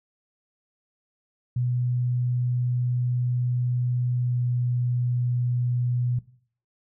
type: tone with pitch glide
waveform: sine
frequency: 123.47 to 122.76 Hz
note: B2 to B2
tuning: 0 to -10 cents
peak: -22 dBFS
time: 1.56-6.19 s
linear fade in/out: 5 ms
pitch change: -10 cents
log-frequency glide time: 4.18-4.43 s
effects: noise-tail reverb RT60 0.5 s tail -17 dB re dry